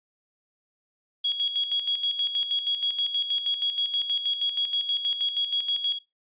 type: tone with tremolo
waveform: sine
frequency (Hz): 3321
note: G#7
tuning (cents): -1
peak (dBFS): -21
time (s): 1.24-5.99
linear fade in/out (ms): 10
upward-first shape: square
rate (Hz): 6.3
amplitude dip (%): 60
effects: noise-tail reverb RT60 0.2 s tail -18 dB re dry + resampled to 8000 Hz